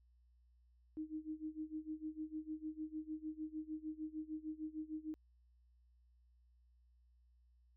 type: tone with tremolo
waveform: sine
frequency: 311.1 Hz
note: D#4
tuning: in tune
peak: -39 dBFS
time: 0.97-5.14 s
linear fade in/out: 0 ms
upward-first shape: sine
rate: 6.6 Hz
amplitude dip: 90%
effects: added 60 Hz sine -67 dBFS peak until 7.76 s